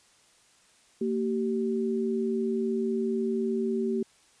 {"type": "tone pair together", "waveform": "sine", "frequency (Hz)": [228.8, 385], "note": ["A#3", "G4"], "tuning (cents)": [-32, -31], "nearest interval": "major sixth", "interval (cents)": 901, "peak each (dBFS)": -28, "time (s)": [1.01, 4.03], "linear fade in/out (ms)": 5, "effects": ["white hiss -61 dBFS RMS until 4.4 s", "resampled to 22050 Hz"]}